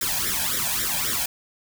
white noise with flanger, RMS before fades -25 dBFS, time 0.01-1.26 s, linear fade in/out 5 ms, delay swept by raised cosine 0.54 to 1.26 ms, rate 3.7 Hz, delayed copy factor +0.85, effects none

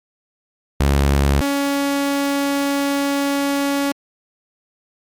sawtooth tone pair in turn, 70 / 280.8 Hz, C#2 / C#4, +18 / +22 cents, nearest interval 2 octaves, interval 2404 cents, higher second, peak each -9 / -13 dBFS, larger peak first, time 0.8-1.41 / 1.41-3.92 s, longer second, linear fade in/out 5 ms, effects MP3 96 kbps

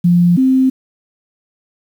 sine tone pair in turn, 174.61 / 261.6 Hz, F3 / C4, 0 / 0 cents, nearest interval perfect fifth, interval 700 cents, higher second, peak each -7 / -8 dBFS, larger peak first, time 0.04-0.37 / 0.37-0.7 s, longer neither, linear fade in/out 10 ms, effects 7-bit

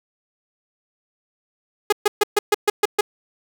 sawtooth tone bursts, 415.3 Hz, G#4, in tune, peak -9 dBFS, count 8, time 1.9-3.01 s, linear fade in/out 5 ms, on 25 ms, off 130 ms, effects 7-bit

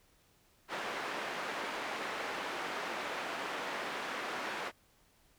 white band-pass noise, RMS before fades -39 dBFS, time 0.68-4.72 s, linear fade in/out 50 ms, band 300 to 1800 Hz, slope 12 dB/octave, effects pink hiss -68 dBFS RMS until 5.38 s

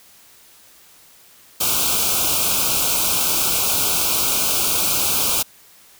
white band-stop noise, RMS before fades -19 dBFS, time 1.6-5.43 s, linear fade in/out 10 ms, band 1500 to 2300 Hz, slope 96 dB/octave, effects white hiss -49 dBFS RMS until 5.99 s

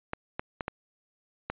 clicks, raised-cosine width 0.5 ms, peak -16 dBFS, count 5, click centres 0.134 / 0.395 / 0.608 / 0.681 / 1.5 s, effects resampled to 8000 Hz

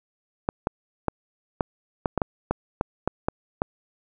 clicks, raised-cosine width 1 ms, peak -8 dBFS, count 12, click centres 0.489 / 0.671 / 1.083 / 1.608 / 2.058 / 2.177 / 2.218 / 2.51 / 2.811 / 3.076 / 3.285 / 3.619 s, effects none

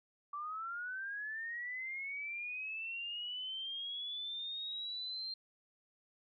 sine linear sweep, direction up, 1150 to 4186 Hz, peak -39 dBFS, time 0.33-5.34 s, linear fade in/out 5 ms, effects none

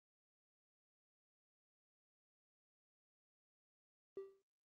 triangle tone with exponential decay, 390 Hz, G4, 9 cents flat, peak -39 dBFS, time 4.17-4.42 s, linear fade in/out 2 ms, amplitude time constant 53 ms, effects tanh soft clip ceiling -38 dBFS + Opus 24 kbps

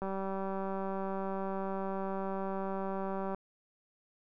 click train, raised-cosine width 1 ms, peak -24 dBFS, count 643, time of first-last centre 0.02-3.346 s, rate 193 Hz, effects none

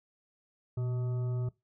harmonic tone with a mistuned harmonic, 126.2 Hz, B2, 38 cents sharp, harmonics 1 / 3 / 5 / 7 / 9 / 10, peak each -30 / -43 / -50 / -59 / -61 / -59 dBFS, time 0.77-1.49 s, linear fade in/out 5 ms, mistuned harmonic 1, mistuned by -74 cents, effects noise-tail reverb RT60 0.2 s tail -20 dB re dry

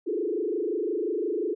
sine tone with frequency modulation, 385.4 Hz, G4, 29 cents flat, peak -25 dBFS, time 0.06-1.55 s, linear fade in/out 20 ms, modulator 25.7 Hz, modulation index 2.5, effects none

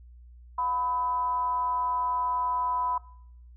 sine tone with frequency modulation, 996 Hz, B5, 14 cents sharp, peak -25 dBFS, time 0.58-2.98 s, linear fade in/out 5 ms, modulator 281 Hz, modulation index 0.37, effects noise-tail reverb RT60 0.7 s tail -22 dB re dry + added 60 Hz sine -47 dBFS peak until 3.56 s

